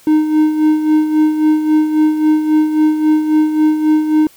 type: tone with tremolo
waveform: triangle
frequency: 308.4 Hz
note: D#4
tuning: 15 cents flat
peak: -5 dBFS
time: 0.07-4.27 s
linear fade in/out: 2 ms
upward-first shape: sine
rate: 3.7 Hz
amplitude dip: 60%
effects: white hiss -46 dBFS RMS until 4.36 s